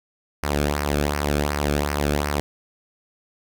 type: tone with flanger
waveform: sawtooth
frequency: 73 Hz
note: D2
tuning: 10 cents flat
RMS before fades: -23 dBFS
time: 0.43-2.4 s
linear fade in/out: 0 ms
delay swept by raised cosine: 0.27 to 1.05 ms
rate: 2.7 Hz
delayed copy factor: -0.65
effects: none